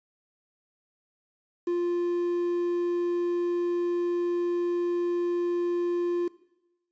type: tone with quantisation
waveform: triangle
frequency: 349.2 Hz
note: F4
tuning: in tune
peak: -22 dBFS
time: 1.67-6.28 s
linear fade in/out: 5 ms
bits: 8
effects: noise-tail reverb RT60 0.9 s tail -19 dB re dry + resampled to 16000 Hz